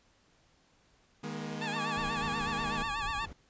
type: chord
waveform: sawtooth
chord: D# suspended fourth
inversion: none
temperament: equal with one note detuned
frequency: 155.56 / 207.7 / 239.2 Hz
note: D#3 / G#3 / A#3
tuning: 0 / 0 / +45 cents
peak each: -37 dBFS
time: 1.23-2.83 s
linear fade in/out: 10 ms
type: tone with vibrato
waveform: 15% pulse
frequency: 860 Hz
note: A5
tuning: 40 cents flat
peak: -28 dBFS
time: 1.61-3.26 s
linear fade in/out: 10 ms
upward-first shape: sine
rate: 8.2 Hz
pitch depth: 100 cents each way
type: tone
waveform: sine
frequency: 1149 Hz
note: D6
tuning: 38 cents flat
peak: -36 dBFS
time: 1.76-3.25 s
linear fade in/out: 5 ms
type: noise with tremolo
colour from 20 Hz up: brown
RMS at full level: -43 dBFS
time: 1.97-3.33 s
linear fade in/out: 0 ms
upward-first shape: square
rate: 4.8 Hz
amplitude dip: 25%
effects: pink hiss -67 dBFS RMS until 3.49 s + resampled to 16000 Hz